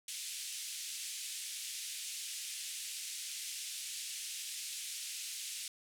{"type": "band-pass noise", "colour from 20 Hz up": "white", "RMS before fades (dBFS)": -43, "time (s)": [0.08, 5.68], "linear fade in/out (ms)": 2, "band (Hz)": [2400, 10000], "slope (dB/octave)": 24, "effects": []}